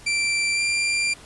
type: tone with pitch glide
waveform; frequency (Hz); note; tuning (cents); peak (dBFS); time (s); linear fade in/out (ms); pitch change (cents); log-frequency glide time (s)
sawtooth; 2349 to 2375; D7 to D7; 0 to +19; -17; 0.06-1.14; 10; +19; 0.54-0.61
effects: pink hiss -46 dBFS RMS until 1.25 s + resampled to 24000 Hz